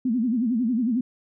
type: tone with vibrato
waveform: sine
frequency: 237.4 Hz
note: A#3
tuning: 32 cents sharp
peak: -20 dBFS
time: 0.05-1.01 s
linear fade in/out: 5 ms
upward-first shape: sine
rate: 11 Hz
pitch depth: 170 cents each way
effects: none